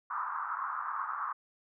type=band-pass noise; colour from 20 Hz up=white; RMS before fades=-36 dBFS; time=0.1-1.33 s; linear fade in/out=10 ms; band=1000 to 1300 Hz; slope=48 dB/octave; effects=none